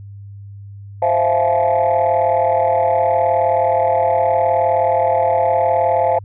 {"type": "chord", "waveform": "sine", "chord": "F major seventh", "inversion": "second", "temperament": "equal with one note detuned", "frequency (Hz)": [523.3, 659.3, 698.5, 860.4], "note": ["C5", "E5", "F5", "A5"], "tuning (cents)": [0, 0, 0, -39], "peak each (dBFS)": -17, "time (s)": [1.02, 6.19], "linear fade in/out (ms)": 5, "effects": ["tanh soft clip ceiling -7 dBFS", "added 100 Hz sine -32 dBFS peak until 6.24 s"]}